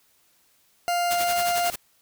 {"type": "tone", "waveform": "40% pulse", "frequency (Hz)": 700, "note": "F5", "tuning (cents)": 4, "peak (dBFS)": -21, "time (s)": [0.88, 1.7], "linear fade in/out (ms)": 0}
{"type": "noise with tremolo", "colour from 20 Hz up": "white", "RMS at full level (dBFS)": -28, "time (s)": [1.1, 1.76], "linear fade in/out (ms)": 10, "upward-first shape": "triangle", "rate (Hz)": 11, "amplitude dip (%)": 85}
{"effects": ["white hiss -63 dBFS RMS until 2.01 s"]}